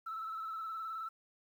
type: tone with vibrato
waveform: sine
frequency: 1315 Hz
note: E6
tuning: 5 cents flat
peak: -37 dBFS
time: 0.06-1.09 s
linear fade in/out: 10 ms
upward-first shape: square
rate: 19 Hz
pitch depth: 30 cents each way
effects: tanh soft clip ceiling -35 dBFS + 11-bit